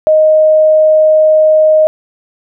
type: tone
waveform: sine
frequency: 622.3 Hz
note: D#5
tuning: in tune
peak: -4 dBFS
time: 0.07-1.87 s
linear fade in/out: 0 ms
effects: none